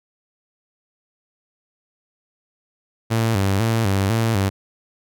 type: tone with vibrato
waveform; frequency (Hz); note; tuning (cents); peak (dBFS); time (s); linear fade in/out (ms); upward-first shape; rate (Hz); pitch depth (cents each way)
sawtooth; 105.2; G#2; +23; -13; 3.1-4.5; 20; square; 2; 130
effects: none